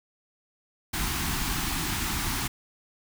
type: band-stop noise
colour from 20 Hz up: pink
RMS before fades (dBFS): -29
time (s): 0.93-2.48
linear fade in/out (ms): 10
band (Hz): 360 to 770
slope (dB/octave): 48
effects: none